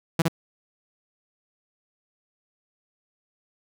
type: tone with echo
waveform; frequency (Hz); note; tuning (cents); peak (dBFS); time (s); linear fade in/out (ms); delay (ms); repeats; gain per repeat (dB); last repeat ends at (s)
sawtooth; 164.81; E3; 0; -13; 0.19-0.22; 5; 62; 1; -2; 0.282
effects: none